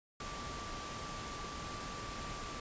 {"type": "tone in noise", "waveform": "sine", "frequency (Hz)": 1168, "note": "D6", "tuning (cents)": -10, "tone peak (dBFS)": -46, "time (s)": [0.2, 2.6], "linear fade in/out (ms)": 2, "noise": "pink", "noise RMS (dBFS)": -44, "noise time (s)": [0.2, 2.6], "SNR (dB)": -5, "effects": ["resampled to 16000 Hz"]}